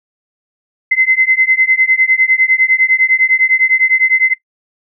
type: beating tone pair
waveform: sine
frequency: 2052 / 2061.9 Hz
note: C7 / C7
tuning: -34 / -26 cents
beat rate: 9.9 Hz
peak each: -11 dBFS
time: 0.91-4.34 s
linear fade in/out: 10 ms
effects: noise-tail reverb RT60 0.1 s tail -20 dB re dry